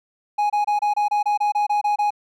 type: tone bursts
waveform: triangle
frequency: 830.6 Hz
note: G#5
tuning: in tune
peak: -15 dBFS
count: 12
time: 0.38-2.106 s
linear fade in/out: 10 ms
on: 120 ms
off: 26 ms
effects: none